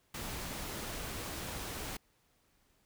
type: noise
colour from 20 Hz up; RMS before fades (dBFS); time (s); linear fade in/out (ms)
pink; -41; 0.14-1.97; 5
effects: pink hiss -72 dBFS RMS until 2.85 s